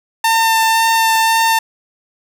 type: tone with vibrato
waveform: sawtooth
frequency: 900 Hz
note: A5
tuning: 39 cents sharp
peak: -7 dBFS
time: 0.24-1.59 s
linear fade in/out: 5 ms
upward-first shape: sine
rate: 1.9 Hz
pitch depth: 11 cents each way
effects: none